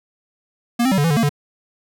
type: tone with pitch steps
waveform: square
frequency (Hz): 237.3 / 262.4 / 191.9 / 144.7 / 166.5 / 146.1 / 229.5 / 145.2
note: A#3 / C4 / G3 / D3 / E3 / D3 / A#3 / D3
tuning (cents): +31 / +5 / -37 / -25 / +18 / -9 / -27 / -19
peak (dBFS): -15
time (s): 0.79-1.294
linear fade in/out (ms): 10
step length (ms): 63
effects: none